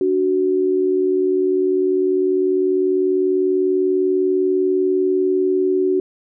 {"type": "tone pair together", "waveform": "sine", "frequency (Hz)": [292.4, 372.5], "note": ["D4", "F#4"], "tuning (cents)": [-7, 12], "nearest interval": "major third", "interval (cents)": 419, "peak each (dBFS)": [-22, -15], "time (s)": [0.01, 6], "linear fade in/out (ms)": 2, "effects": []}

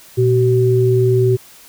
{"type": "tone pair together", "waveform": "sine", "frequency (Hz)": [119.58, 379.3], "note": ["A#2", "F#4"], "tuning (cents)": [45, 43], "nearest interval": "octave + minor sixth", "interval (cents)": 1998, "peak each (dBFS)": -13, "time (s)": [0.17, 1.37], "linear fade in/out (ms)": 20, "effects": ["white hiss -43 dBFS RMS until 1.68 s"]}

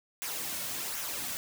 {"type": "noise with flanger", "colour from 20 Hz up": "white", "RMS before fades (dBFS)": -36, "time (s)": [0.22, 1.37], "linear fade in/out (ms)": 0, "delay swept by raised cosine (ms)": [0.22, 2.52], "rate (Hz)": 1.3, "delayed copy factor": -0.5, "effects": []}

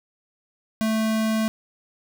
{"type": "tone", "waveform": "square", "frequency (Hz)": 220, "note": "A3", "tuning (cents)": 0, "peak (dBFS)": -21, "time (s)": [0.81, 1.48], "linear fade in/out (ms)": 0, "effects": []}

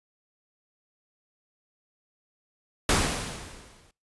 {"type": "noise with exponential decay", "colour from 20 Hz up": "pink", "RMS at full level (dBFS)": -20, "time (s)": [2.89, 3.91], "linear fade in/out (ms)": 2, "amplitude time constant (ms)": 220, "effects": ["noise-tail reverb RT60 0.3 s tail -24 dB re dry", "resampled to 24000 Hz"]}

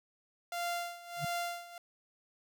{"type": "tone with tremolo", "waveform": "sawtooth", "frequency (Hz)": 694, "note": "F5", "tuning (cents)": -11, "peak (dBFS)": -29, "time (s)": [0.52, 1.78], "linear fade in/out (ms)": 2, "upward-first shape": "sine", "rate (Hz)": 1.5, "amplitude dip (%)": 85}
{"type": "tone with exponential growth", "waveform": "sine", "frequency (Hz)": 150.4, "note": "D3", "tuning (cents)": 42, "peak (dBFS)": -31, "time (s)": [1.16, 1.25], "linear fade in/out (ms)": 5, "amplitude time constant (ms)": 19}
{"effects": []}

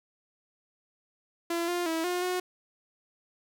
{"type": "tone with pitch steps", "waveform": "sawtooth", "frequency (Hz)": [339.4, 351.5, 325.2, 357.3, 363.3], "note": ["F4", "F4", "E4", "F4", "F#4"], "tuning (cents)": [-49, 11, -23, 40, -32], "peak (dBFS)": -24, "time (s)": [1.5, 2.4], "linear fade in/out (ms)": 5, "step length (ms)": 180, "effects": []}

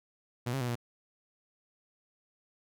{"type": "tone with pitch steps", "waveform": "sawtooth", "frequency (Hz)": [121.4, 135.4, 122.7, 119.6], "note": ["B2", "C#3", "B2", "A#2"], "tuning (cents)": [-29, -40, -11, 45], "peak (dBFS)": -27, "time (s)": [0.46, 0.756], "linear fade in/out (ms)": 10, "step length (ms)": 74, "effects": []}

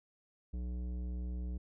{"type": "tone with tanh clipping", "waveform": "triangle", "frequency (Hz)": 61, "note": "B1", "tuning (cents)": -21, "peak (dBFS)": -38, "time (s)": [0.53, 1.58], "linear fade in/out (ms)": 10, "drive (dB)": 17, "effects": []}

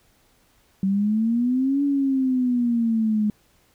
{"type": "exponential two-way sweep", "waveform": "sine", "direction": "up then down", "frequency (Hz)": [190, 285.4, 208.6], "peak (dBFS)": -18, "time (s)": [0.83, 3.3], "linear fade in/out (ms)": 2, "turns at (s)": 1.83, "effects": ["pink hiss -61 dBFS RMS until 3.74 s"]}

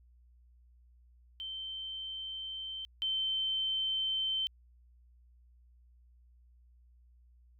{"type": "tone pair in turn", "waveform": "sine", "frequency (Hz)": [3106, 3095], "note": ["G7", "G7"], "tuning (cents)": [-17, -23], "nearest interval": "unison", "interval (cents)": 6, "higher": "first", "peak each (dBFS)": [-38, -30], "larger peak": "second", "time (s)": [[1.4, 2.85], [3.02, 4.47]], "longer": "neither", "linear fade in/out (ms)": 0, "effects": ["added 60 Hz sine -59 dBFS peak until 7.59 s"]}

